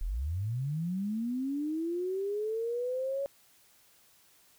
sine linear sweep, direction up, 33.72 to 561 Hz, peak -30 dBFS, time 0.01-3.26 s, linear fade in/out 0 ms, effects white hiss -63 dBFS RMS until 4.58 s

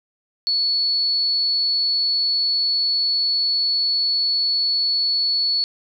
sine tone, 4415 Hz, C#8, 8 cents flat, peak -17 dBFS, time 0.47-5.64 s, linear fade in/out 0 ms, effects none

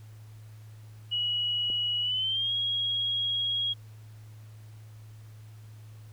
sine tone with pitch glide, 2918 to 3294 Hz, F#7 to G#7, -25 to -15 cents, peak -26 dBFS, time 1.11-3.74 s, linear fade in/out 20 ms, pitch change +210 cents, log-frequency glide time 2.01-2.53 s
click, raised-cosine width 2 ms, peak -30 dBFS, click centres 1.701 s
effects added 108 Hz sine -45 dBFS peak until 6.12 s + pink hiss -61 dBFS RMS until 6.12 s

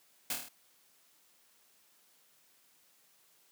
white noise with echo, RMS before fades -34 dBFS, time 0.3-0.33 s, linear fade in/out 2 ms, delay 26 ms, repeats 6, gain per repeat -3 dB, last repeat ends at 0.486 s, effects white hiss -67 dBFS RMS until 3.51 s + high-pass 150 Hz 12 dB/octave

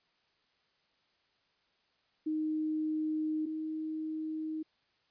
sine tone pair in turn, 310.7 / 313.8 Hz, D#4 / D#4, -2 / +15 cents, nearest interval unison, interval 17 cents, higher second, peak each -30 / -34 dBFS, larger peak first, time 2.26-3.46 / 3.46-4.63 s, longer first, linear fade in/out 10 ms, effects white hiss -73 dBFS RMS until 5.1 s + resampled to 11025 Hz

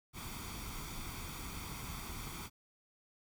pink noise with comb filter, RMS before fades -44 dBFS, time 0.13-2.5 s, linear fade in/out 50 ms, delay 0.87 ms, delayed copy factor +0.65, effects none

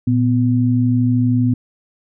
sine tone pair together, 116.8 / 249.5 Hz, A#2 / B3, +4 / +18 cents, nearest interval octave + minor second, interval 1314 cents, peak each -15 dBFS, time 0.07-1.54 s, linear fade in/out 5 ms, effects none

